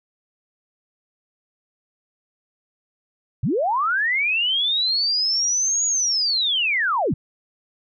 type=linear two-way sweep; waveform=sine; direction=up then down; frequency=89 to 6820 to 89 Hz; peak=-18 dBFS; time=3.43-7.14 s; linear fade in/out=5 ms; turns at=5.86 s; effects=none